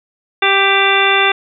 harmonic tone with a mistuned harmonic, 392 Hz, G4, in tune, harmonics 1 / 2 / 3 / 4 / 5 / 6 / 7 / 9, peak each -18 / -18 / -18 / -18 / -18 / -18 / -18 / -18 dBFS, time 0.42-1.32 s, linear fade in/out 5 ms, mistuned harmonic 5, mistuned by +25 cents, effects none

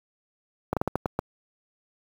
slowing click train, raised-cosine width 1 ms, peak -10 dBFS, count 7, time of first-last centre 0.73-1.19 s, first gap 37 ms, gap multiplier 1.29, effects high-pass 60 Hz 12 dB/octave + 7-bit

